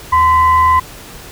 sine tone with frequency modulation, 1028 Hz, C6, 31 cents flat, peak -7 dBFS, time 0.12-0.8 s, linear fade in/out 10 ms, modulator 949 Hz, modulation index 0.43, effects pink hiss -34 dBFS RMS until 1.31 s

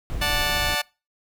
brown noise, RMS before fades -29 dBFS, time 0.1-0.75 s, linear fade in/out 0 ms
10% pulse chord, D major, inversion none, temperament just, 587.3 / 734.2 / 881 Hz, D5 / F#5 / A5, 0 / -14 / +2 cents, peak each -19 dBFS, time 0.21-0.82 s, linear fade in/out 10 ms
effects noise-tail reverb RT60 0.3 s tail -25 dB re dry

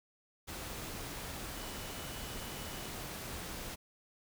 sine tone in noise, 2960 Hz, F#7, in tune, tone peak -54 dBFS, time 1.55-2.9 s, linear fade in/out 20 ms, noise pink, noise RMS -43 dBFS, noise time 0.47-3.76 s, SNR -14 dB, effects none

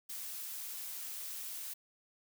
blue noise, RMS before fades -43 dBFS, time 0.09-1.74 s, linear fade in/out 10 ms, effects none

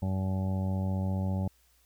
harmonic tone, 94.9 Hz, F#2, 44 cents sharp, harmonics 1 / 2 / 3 / 4 / 5 / 6 / 7 / 8 / 9, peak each -29 / -32 / -45 / -49 / -52 / -43 / -52 / -48 / -47 dBFS, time 0.02-1.48 s, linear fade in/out 5 ms, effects added 60 Hz sine -67 dBFS peak until 1.85 s + white hiss -67 dBFS RMS until 1.85 s

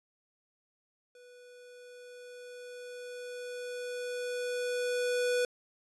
square tone with level ramp, 492.3 Hz, B4, 6 cents flat, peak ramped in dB -54 to -27 dBFS, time 1.15-5.45 s, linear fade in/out 2 ms, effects resampled to 24000 Hz

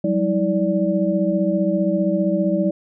sine tone cluster, 183 / 198.2 / 322.3 / 582 Hz, F#3 / G3 / E4 / D5, -19 / +19 / -39 / -16 cents, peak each -22 dBFS, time 0.04-2.71 s, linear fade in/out 5 ms, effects none

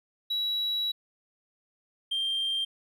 triangle tone pair in turn, 3900 / 3175 Hz, B7 / G7, -23 / +21 cents, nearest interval major third, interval 356 cents, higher first, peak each -24 dBFS, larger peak neither, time 0.3-0.92 / 2.11-2.65 s, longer first, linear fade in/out 10 ms, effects tanh soft clip ceiling -22 dBFS

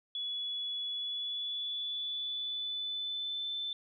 sine tone with pitch glide, 3400 to 3530 Hz, G#7 to A7, +40 to +5 cents, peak -34 dBFS, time 0.15-3.73 s, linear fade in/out 2 ms, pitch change +65 cents, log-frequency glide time 0.86-3.5 s, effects none

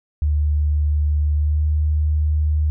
sine tone with pitch glide, 74.5 to 76.02 Hz, D2 to D#2, +25 to -40 cents, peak -15 dBFS, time 0.22-2.7 s, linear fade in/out 0 ms, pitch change +35 cents, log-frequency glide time 1.34-1.65 s, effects none

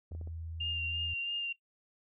sine tone, 81.9 Hz, E2, 11 cents flat, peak -39 dBFS, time 0.11-1.14 s, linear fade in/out 5 ms
clicks, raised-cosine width 2 ms, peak -37 dBFS, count 4, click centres 0.119 / 0.15 / 0.213 / 0.274 s
sine tone with vibrato, 2794 Hz, F7, in tune, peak -32 dBFS, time 0.6-1.53 s, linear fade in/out 10 ms, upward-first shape sine, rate 3 Hz, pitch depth 19 cents each way
effects noise-tail reverb RT60 0.1 s tail -17 dB re dry

